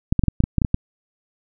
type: clicks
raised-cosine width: 5 ms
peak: -4 dBFS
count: 10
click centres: 0.125 / 0.193 / 0.237 / 0.283 / 0.404 / 0.439 / 0.583 / 0.618 / 0.648 / 0.744 s
effects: none